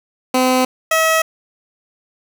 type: tone pair in turn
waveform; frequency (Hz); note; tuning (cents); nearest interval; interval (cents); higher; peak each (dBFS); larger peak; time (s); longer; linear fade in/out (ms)
15% pulse; 256.1 / 643.3; C4 / E5; -37 / -42; octave + major third; 1595; second; -6; neither; 0.34-0.65 / 0.91-1.22; neither; 5
effects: none